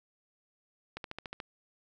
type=click train; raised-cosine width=0.3 ms; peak=-23 dBFS; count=7; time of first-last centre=0.97-1.402 s; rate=13.9 Hz; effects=none